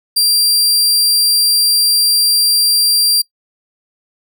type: tone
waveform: sawtooth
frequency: 4725 Hz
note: D8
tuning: 10 cents sharp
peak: -7 dBFS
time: 0.16-3.22 s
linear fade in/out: 10 ms
effects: noise-tail reverb RT60 0.1 s tail -21 dB re dry